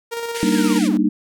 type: tone with tremolo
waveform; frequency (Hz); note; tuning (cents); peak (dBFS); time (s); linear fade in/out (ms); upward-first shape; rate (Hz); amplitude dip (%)
sawtooth; 466.2; A#4; 0; -19; 0.11-0.8; 20; square; 17; 35
type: band-pass noise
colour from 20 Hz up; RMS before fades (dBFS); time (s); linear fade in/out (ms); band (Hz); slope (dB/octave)
pink; -31; 0.34-0.89; 20; 1700 to 11000; 48
type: chord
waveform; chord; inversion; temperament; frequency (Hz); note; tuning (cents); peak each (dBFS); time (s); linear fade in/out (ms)
sine; Eb major seventh; first; equal; 196 / 233.1 / 293.7 / 311.1; G3 / Bb3 / D4 / Eb4; 0 / 0 / 0 / 0; -20; 0.43-1.09; 0
type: linear sweep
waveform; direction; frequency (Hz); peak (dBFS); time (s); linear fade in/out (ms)
sawtooth; down; 1713 to 185; -27; 0.55-0.97; 0
effects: none